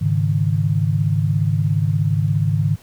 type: chord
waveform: sine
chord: Ab suspended fourth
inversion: none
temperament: equal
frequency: 103.83 / 138.59 / 155.56 Hz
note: Ab2 / Db3 / Eb3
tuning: 0 / 0 / 0 cents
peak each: -19 / -21 / -19 dBFS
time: 0.01-2.76 s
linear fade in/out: 10 ms
effects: pink hiss -49 dBFS RMS until 2.82 s